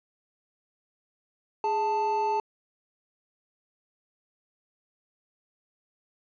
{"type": "tone pair together", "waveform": "triangle", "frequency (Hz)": [415.3, 881.3], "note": ["G#4", "A5"], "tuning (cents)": [0, 3], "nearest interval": "octave + minor second", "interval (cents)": 1303, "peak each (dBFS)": [-28, -23], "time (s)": [1.64, 2.4], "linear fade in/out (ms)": 2, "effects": ["resampled to 16000 Hz"]}